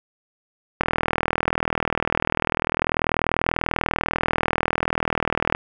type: click train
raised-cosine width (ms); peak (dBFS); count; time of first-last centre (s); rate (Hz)
0.5; -4; 192; 0.81-5.549; 40.3
effects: none

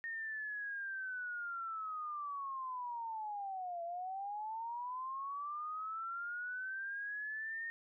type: linear two-way sweep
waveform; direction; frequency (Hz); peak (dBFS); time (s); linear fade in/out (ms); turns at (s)
sine; down then up; 1844 to 674 to 1844; -39; 0.04-7.7; 0; 3.83
effects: none

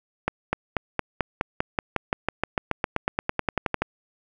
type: accelerating click train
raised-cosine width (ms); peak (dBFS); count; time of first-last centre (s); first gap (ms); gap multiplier
0.5; -7; 25; 0.28-3.82; 250; 0.95
effects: none

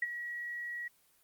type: tone with ADSR envelope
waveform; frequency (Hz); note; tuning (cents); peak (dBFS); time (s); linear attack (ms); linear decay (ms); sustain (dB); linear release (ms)
sine; 1917; A#6; +48; -27; 0.02-0.88; 5; 31; -10; 6
effects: white hiss -68 dBFS RMS until 1.23 s + Opus 24 kbps

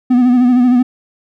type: tone with vibrato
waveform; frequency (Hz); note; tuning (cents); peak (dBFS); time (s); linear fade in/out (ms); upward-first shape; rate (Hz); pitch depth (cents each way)
triangle; 248.1; B3; +8; -5; 0.1-0.83; 10; sine; 13; 49
effects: none

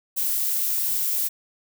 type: noise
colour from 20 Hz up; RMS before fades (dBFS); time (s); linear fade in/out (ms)
violet; -24; 0.16-1.29; 20
effects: none

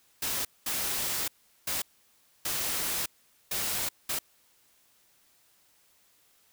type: noise bursts at uneven times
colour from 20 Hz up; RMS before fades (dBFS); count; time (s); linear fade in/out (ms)
white; -31; 6; 0.22-0.45 / 0.66-1.28 / 1.67-1.82 / 2.45-3.06 / 3.51-3.89 / 4.09-4.19; 5
effects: white hiss -65 dBFS RMS until 6.52 s

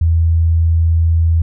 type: tone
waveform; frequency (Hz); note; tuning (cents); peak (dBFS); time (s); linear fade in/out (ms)
sine; 82.41; E2; 0; -9; 0.01-1.42; 5
effects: none

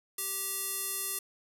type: tone with band-pass filter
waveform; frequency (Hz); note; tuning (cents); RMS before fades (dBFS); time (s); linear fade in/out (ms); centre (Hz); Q
square; 390; G4; -9; -35; 0.18-1.19; 5; 11000; 2.1
effects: 10-bit

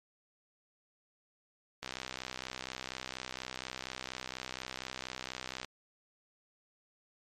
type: click train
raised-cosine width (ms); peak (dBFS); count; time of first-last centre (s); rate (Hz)
0.2; -21; 246; 1.83-5.646; 64.2
effects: MP3 64 kbps

